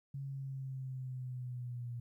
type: linear sweep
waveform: sine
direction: down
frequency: 138.59 to 119.3 Hz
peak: -39 dBFS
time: 0.14-2 s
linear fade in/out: 5 ms
effects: 13-bit